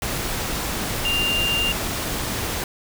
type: tone in noise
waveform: sine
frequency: 2794 Hz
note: F7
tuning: in tune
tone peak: -20 dBFS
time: 1.05-1.72 s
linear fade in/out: 2 ms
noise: pink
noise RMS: -26 dBFS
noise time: 0.02-2.64 s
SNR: +3 dB
effects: none